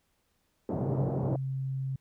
pink band-pass noise, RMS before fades -32 dBFS, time 0.69-1.36 s, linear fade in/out 2 ms, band 100 to 700 Hz, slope 24 dB/octave
sine tone, 133.5 Hz, C3, 35 cents sharp, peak -30 dBFS, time 0.82-1.96 s, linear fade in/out 5 ms
effects pink hiss -74 dBFS RMS until 2 s

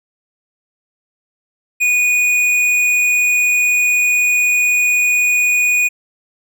sine tone with hard clipping, 2466 Hz, D#7, 16 cents flat, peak -13 dBFS, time 1.8-5.89 s, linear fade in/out 20 ms, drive 10 dB, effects none

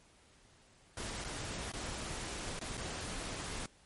pink noise with dropouts, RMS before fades -41 dBFS, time 0.97-3.66 s, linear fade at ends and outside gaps 2 ms, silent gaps 1.242-1.246 / 1.719-1.736 / 2.592-2.612 / 2.772-2.776 s, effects pink hiss -64 dBFS RMS until 3.85 s + MP3 48 kbps

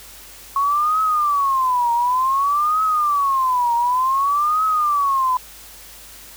sine tone with vibrato, 1097 Hz, C#6, 18 cents flat, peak -15 dBFS, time 0.56-5.37 s, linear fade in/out 2 ms, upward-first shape triangle, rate 0.55 Hz, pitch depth 280 cents each way, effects added 50 Hz sine -49 dBFS peak until 6.36 s + white hiss -41 dBFS RMS until 6.36 s

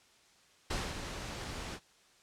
pink noise with ADSR envelope, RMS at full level -34 dBFS, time 0.7-1.8 s, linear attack 9 ms, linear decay 230 ms, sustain -7 dB, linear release 61 ms, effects white hiss -64 dBFS RMS until 2.22 s + low-pass 7000 Hz 12 dB/octave

